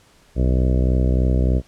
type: harmonic tone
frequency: 63.3 Hz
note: B1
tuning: 43 cents sharp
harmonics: 1 / 2 / 3 / 4 / 5 / 6 / 7 / 8 / 9 / 10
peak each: -16 / -22 / -26 / -28 / -30 / -32 / -33 / -34 / -35 / -36 dBFS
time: 0.35-1.62 s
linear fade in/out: 50 ms
effects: pink hiss -54 dBFS RMS until 1.67 s + low-pass 10000 Hz 12 dB/octave